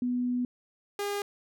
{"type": "tone pair in turn", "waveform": ["sine", "sawtooth"], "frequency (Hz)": [246.9, 406.2], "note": ["B3", "G#4"], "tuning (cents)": [0, -38], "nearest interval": "major sixth", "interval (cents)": 862, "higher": "second", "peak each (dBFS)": -26, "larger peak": "neither", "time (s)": [[0.02, 0.45], [0.99, 1.22]], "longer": "first", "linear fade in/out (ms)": 2, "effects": []}